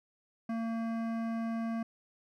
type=tone with hard clipping; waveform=sine; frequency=227.7 Hz; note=A#3; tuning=40 cents flat; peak=-34 dBFS; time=0.49-1.83 s; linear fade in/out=5 ms; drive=14 dB; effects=none